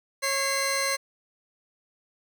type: tone pair together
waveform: 15% pulse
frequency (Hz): 547 / 2065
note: C#5 / C7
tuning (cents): -23 / -23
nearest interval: octave + major seventh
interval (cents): 2300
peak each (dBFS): -21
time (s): 0.22-0.97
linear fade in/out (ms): 20
effects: none